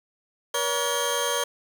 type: tone cluster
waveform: 20% pulse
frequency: 477.7 / 567 / 3189 Hz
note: A#4 / C#5 / G7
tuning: +42 / +39 / +29 cents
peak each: -23 dBFS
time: 0.54-1.44 s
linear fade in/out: 5 ms
effects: 7-bit

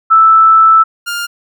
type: tone pair in turn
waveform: sine / sawtooth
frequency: 1318 / 1404.9 Hz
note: E6 / F6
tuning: -1 / +10 cents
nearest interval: minor second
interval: 111 cents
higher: second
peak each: -3 / -13 dBFS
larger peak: first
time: 0.1-0.84 / 1.06-1.27 s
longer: first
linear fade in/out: 20 ms
effects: none

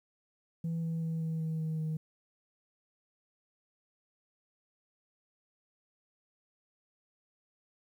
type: tone with pitch steps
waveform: sine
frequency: 165.4 / 163.97 / 162.56 / 161.16 / 159.77 / 158.39 / 157.02 Hz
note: E3 / E3 / E3 / E3 / D#3 / D#3 / D#3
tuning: +6 / -9 / -24 / -39 / +46 / +31 / +16 cents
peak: -29 dBFS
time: 0.64-1.97 s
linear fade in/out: 5 ms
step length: 190 ms
effects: tanh soft clip ceiling -30 dBFS + 11-bit

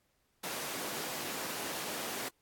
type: high-pass noise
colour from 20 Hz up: pink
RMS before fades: -39 dBFS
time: 0.43-2.29 s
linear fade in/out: 10 ms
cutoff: 280 Hz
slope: 12 dB/octave
effects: pink hiss -75 dBFS RMS until 2.41 s + AAC 64 kbps

